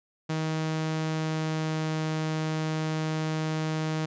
sawtooth tone with pitch glide, 158 to 157.09 Hz, D#3 to D#3, +27 to +17 cents, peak -23 dBFS, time 0.29-4.06 s, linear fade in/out 10 ms, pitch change -10 cents, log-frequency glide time 1.02-2.03 s, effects resampled to 16000 Hz

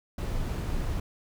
brown noise, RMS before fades -30 dBFS, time 0.18-1 s, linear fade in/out 5 ms, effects none

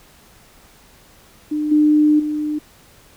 sine tone with level steps, 301.4 Hz, D4, 45 cents sharp, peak -18 / -10 / -19 dBFS, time 1.51-2.59 s, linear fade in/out 10 ms, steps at 1.71 / 2.19 s, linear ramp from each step 10 ms, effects pink hiss -49 dBFS RMS until 3.16 s

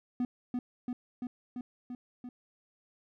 triangle tone with echo, 246.9 Hz, B3, in tune, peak -26 dBFS, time 0.2-0.25 s, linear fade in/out 2 ms, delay 340 ms, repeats 6, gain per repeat -2 dB, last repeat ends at 2.29 s, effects none

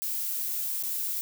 violet noise with dropouts, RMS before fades -31 dBFS, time 0.02-1.21 s, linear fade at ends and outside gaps 0 ms, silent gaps 0.826-0.836 s, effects none

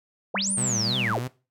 sine linear two-way sweep, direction up then down, 269 to 9397 to 269 Hz, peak -24 dBFS, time 0.34-1.19 s, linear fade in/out 5 ms, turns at 0.52 s
triangle tone with tremolo, 196.3 Hz, G3, 3 cents sharp, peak -28 dBFS, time 0.34-1.14 s, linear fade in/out 20 ms, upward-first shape sine, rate 7.8 Hz, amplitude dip 40%
sawtooth tone with vibrato, 118.9 Hz, A#2, 35 cents sharp, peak -25 dBFS, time 0.57-1.28 s, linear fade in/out 10 ms, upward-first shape triangle, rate 3.2 Hz, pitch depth 160 cents each way
effects noise-tail reverb RT60 0.3 s tail -18 dB re dry

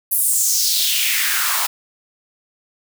white noise with high-pass filter sweep, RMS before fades -18 dBFS, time 0.11-1.67 s, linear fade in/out 10 ms, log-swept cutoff 12000 to 890 Hz, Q 3.1, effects none

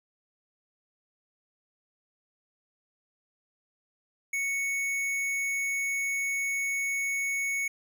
sine tone with hard clipping, 2217 Hz, C#7, in tune, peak -29 dBFS, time 4.33-7.68 s, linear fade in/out 5 ms, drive 13 dB, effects none

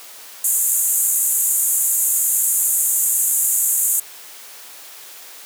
pink band-pass noise, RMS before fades -18 dBFS, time 0.44-4 s, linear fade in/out 5 ms, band 6800 to 15000 Hz, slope 96 dB/octave, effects white hiss -39 dBFS RMS until 5.45 s + high-pass 400 Hz 12 dB/octave

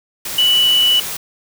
sine tone in noise, 2960 Hz, F#7, in tune, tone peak -10 dBFS, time 0.38-1 s, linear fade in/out 5 ms, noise white, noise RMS -25 dBFS, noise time 0.25-1.17 s, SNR +12 dB, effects none

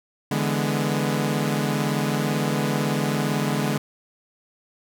sawtooth chord, E dominant seventh, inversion third, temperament equal, 146.83 / 164.81 / 207.7 / 246.9 Hz, D3 / E3 / G#3 / B3, 0 / 0 / 0 / 0 cents, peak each -21 / -27 / -22 / -25 dBFS, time 0.31-3.78 s, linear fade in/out 5 ms, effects none

